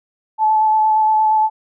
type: tone with vibrato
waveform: sine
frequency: 867 Hz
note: A5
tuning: 26 cents flat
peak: -11 dBFS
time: 0.38-1.5 s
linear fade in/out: 50 ms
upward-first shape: square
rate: 8.6 Hz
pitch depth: 11 cents each way
effects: none